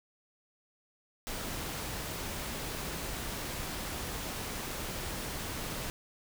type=noise; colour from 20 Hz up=pink; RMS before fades=-38 dBFS; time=1.27-5.9 s; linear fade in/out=0 ms; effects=none